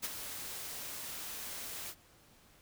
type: noise with ADSR envelope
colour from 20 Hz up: white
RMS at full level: -35 dBFS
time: 0.02-1.95 s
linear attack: 24 ms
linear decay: 31 ms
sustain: -8 dB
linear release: 57 ms
effects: pink hiss -63 dBFS RMS until 2.61 s